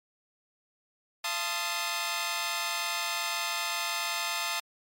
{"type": "chord", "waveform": "10% pulse", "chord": "F dominant seventh", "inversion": "none", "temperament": "equal with one note detuned", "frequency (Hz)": [682.5, 880, 1046.5, 1244.5], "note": ["F5", "A5", "C6", "Eb6"], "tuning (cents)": [-40, 0, 0, 0], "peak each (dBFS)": [-28, -26, -28, -26], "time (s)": [1.24, 4.6], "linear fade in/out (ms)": 5, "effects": ["MP3 64 kbps"]}